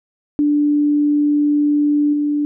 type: tone with level steps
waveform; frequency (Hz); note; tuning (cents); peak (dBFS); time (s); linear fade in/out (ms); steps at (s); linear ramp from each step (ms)
sine; 293.7; D4; 0; -12 / -15; 0.39-2.45; 0; 2.13; 5
effects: none